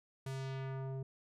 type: tone with low-pass filter sweep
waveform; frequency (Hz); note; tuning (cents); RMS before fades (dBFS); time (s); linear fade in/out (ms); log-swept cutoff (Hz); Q
square; 133.7; C3; +38; -41; 0.26-1.03; 5; 12000 to 450; 1
effects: none